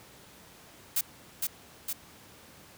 blue noise with echo, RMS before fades -27 dBFS, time 0.96-1.01 s, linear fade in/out 5 ms, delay 460 ms, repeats 2, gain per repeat -3 dB, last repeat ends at 1.93 s, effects pink hiss -53 dBFS RMS until 2.77 s + high-pass 80 Hz 12 dB/octave

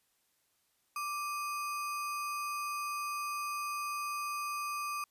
sine tone with sample-and-hold, 1174.7 Hz, D6, in tune, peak -34 dBFS, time 0.96-5.04 s, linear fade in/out 2 ms, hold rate 3675 Hz, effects white hiss -75 dBFS RMS until 5.1 s + resampled to 32000 Hz

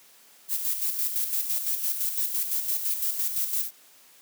violet noise with tremolo, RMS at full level -26 dBFS, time 0.48-3.71 s, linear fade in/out 50 ms, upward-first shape square, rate 5.9 Hz, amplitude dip 50%, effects white hiss -55 dBFS RMS until 4.21 s + high-pass 200 Hz 12 dB/octave

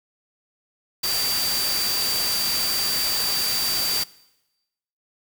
sine tone in noise, 4659 Hz, D8, 15 cents flat, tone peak -23 dBFS, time 1.03-4.04 s, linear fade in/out 10 ms, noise white, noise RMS -26 dBFS, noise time 1.03-4.04 s, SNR 0 dB, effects noise-tail reverb RT60 1.0 s tail -22 dB re dry

